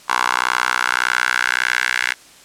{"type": "tone with high-pass filter sweep", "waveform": "10% pulse", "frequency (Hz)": 61.74, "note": "B1", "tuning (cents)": 0, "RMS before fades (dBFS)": -19, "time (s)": [0.08, 2.14], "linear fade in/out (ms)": 20, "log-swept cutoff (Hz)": [1100, 1800], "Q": 3.6, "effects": ["white hiss -45 dBFS RMS until 2.44 s", "low-pass 9000 Hz 12 dB/octave"]}